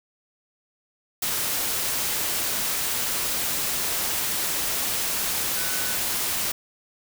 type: tone in noise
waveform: sine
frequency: 1494 Hz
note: F#6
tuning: 16 cents sharp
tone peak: -36 dBFS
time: 5.56-5.96 s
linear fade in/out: 5 ms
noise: white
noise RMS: -26 dBFS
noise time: 1.22-6.52 s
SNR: -13 dB
effects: none